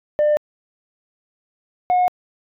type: tone pair in turn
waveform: sine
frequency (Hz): 598 / 724.4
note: D5 / F#5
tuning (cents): +31 / -37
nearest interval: minor third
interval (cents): 332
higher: second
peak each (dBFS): -11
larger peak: neither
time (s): 0.19-0.37 / 1.9-2.08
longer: neither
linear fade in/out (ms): 0
effects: tanh soft clip ceiling -12 dBFS